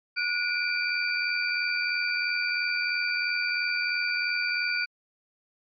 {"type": "tone cluster", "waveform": "sine", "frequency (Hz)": [1456, 2341, 2424, 4620], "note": ["F#6", "D7", "D#7", "D8"], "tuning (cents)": [-28, -6, -46, -29], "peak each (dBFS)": [-29, -29, -33, -33], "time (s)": [0.16, 4.86], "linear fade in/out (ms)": 20, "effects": ["MP3 64 kbps"]}